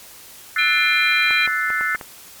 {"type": "chord", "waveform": "sine", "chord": "F# half-diminished seventh", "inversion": "third", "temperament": "equal", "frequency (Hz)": [1318.5, 1480, 1760, 2093], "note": ["E6", "F#6", "A6", "C7"], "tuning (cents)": [0, 0, 0, 0], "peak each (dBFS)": [-26, -23, -23, -24], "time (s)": [0.56, 1.96], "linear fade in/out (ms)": 2}
{"type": "harmonic tone", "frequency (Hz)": 798, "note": "G5", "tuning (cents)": 31, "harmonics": [3, 4, 5], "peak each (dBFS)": [-17, -27, -25], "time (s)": [0.58, 1.47], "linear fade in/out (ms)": 10}
{"type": "clicks", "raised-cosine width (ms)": 0.5, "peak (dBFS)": -16, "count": 6, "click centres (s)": [1.308, 1.476, 1.703, 1.81, 1.949, 2.012]}
{"effects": ["white hiss -42 dBFS RMS until 2.4 s", "MP3 96 kbps"]}